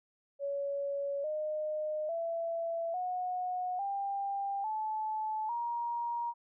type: tone with pitch steps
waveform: sine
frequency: 562 / 612.9 / 668.3 / 728.8 / 794.8 / 866.7 / 945.2 Hz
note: C#5 / D#5 / E5 / F#5 / G5 / A5 / A#5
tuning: +24 / -26 / +24 / -26 / +24 / -26 / +24 cents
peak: -32 dBFS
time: 0.39-6.34 s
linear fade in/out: 50 ms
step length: 850 ms
effects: none